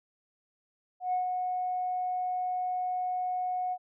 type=tone with ADSR envelope; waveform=sine; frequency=731 Hz; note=F#5; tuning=21 cents flat; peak=-24 dBFS; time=1-3.78 s; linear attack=130 ms; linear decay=120 ms; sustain=-4 dB; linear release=56 ms; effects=tanh soft clip ceiling -22 dBFS